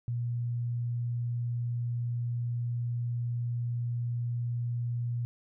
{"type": "tone", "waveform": "sine", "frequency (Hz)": 119.7, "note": "A#2", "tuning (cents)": 46, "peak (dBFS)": -29, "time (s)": [0.08, 5.25], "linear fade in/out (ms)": 0, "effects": []}